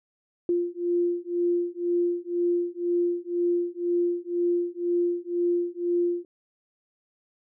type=beating tone pair; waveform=sine; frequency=347.8 / 349.8 Hz; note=F4 / F4; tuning=-7 / +3 cents; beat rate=2 Hz; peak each=-26 dBFS; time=0.49-6.25 s; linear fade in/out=2 ms; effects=none